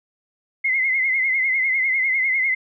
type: tone with vibrato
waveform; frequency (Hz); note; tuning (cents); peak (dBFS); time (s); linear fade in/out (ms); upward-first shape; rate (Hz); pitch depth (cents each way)
sine; 2093; C7; 0; -17; 0.64-2.55; 10; triangle; 10; 83
effects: none